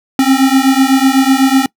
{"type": "beating tone pair", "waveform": "square", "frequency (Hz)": [263, 271], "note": ["C4", "C#4"], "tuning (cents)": [9, -39], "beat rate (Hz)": 8, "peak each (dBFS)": -11, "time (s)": [0.19, 1.66], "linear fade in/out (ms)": 2, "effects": ["noise-tail reverb RT60 0.1 s tail -24 dB re dry"]}